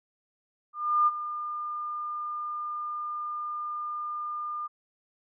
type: tone with ADSR envelope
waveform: sine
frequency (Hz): 1206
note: D6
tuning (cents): +46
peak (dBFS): -18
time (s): 0.73-4.68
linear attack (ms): 340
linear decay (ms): 32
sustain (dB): -13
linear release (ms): 22
effects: none